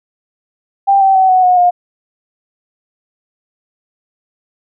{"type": "tone with pitch steps", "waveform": "sine", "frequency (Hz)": [790, 773.7, 757.8, 742.2, 726.9, 712], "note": ["G5", "G5", "F#5", "F#5", "F#5", "F5"], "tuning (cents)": [13, -23, 41, 5, -31, 33], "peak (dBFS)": -6, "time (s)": [0.87, 1.71], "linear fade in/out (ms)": 20, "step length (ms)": 140, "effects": []}